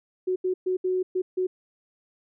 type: tone bursts at uneven times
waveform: sine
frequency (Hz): 369.4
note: F#4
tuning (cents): -3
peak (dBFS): -22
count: 6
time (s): 0.27-0.36 / 0.44-0.54 / 0.66-0.77 / 0.84-1.03 / 1.15-1.22 / 1.37-1.47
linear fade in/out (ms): 10
effects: none